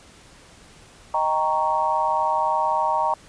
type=chord; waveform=sine; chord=Eb dominant seventh; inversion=none; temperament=equal; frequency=622.3 / 784 / 932.3 / 1108.7 Hz; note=Eb5 / G5 / Bb5 / Db6; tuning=0 / 0 / 0 / 0 cents; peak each=-27 / -26 / -21 / -27 dBFS; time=1.14-3.14 s; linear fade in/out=2 ms; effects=pink hiss -49 dBFS RMS until 3.28 s + resampled to 22050 Hz